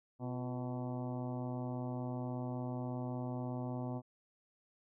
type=harmonic tone with a mistuned harmonic; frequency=125.2 Hz; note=B2; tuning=24 cents sharp; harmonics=1 / 2 / 3 / 4 / 5 / 6 / 7 / 8 / 9; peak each=-40 / -41 / -49 / -51 / -48 / -51 / -52 / -57 / -59 dBFS; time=0.19-4.02 s; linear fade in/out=50 ms; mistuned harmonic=3; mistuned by=-78 cents; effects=none